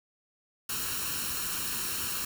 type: noise with comb filter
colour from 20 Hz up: white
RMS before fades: -33 dBFS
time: 0.69-2.25 s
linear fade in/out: 5 ms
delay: 0.72 ms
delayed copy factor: +0.65
effects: none